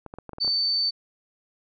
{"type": "clicks", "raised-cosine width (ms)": 1, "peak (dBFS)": -24, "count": 8, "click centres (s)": [0.063, 0.139, 0.186, 0.293, 0.333, 0.384, 0.447, 0.478]}
{"type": "tone", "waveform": "sine", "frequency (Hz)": 4545, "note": "C#8", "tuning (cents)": 42, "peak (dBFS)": -21, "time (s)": [0.4, 0.91], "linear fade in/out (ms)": 20}
{"effects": []}